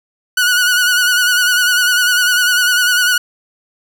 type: tone with vibrato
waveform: sawtooth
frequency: 1466 Hz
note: F#6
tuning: 16 cents flat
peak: -7 dBFS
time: 0.37-3.18 s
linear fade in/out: 5 ms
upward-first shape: sine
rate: 10 Hz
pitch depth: 45 cents each way
effects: none